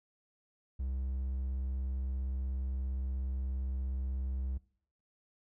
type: tone with vibrato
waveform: triangle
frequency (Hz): 65.41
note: C2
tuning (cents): 0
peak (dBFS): -31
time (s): 0.79-4.58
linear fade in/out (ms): 10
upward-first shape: sine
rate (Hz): 17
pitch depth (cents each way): 9
effects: noise-tail reverb RT60 0.6 s tail -22 dB re dry